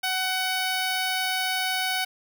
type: tone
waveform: 10% pulse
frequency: 749 Hz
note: F#5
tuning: 21 cents sharp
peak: -16 dBFS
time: 0.03-2.05 s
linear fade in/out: 10 ms
effects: none